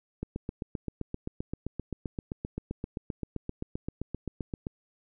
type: click train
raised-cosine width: 3 ms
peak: -20 dBFS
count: 35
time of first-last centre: 0.23-4.669 s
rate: 7.66 Hz
effects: none